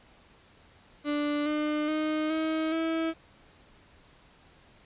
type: tone with pitch steps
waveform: 35% pulse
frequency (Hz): 293.7 / 301.3 / 309 / 317 / 325.1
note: D4 / D4 / D#4 / D#4 / E4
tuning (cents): 0 / +44 / -12 / +32 / -24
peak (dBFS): -25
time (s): 1.04-3.14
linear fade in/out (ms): 50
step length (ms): 420
effects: pink hiss -58 dBFS RMS until 4.85 s + resampled to 8000 Hz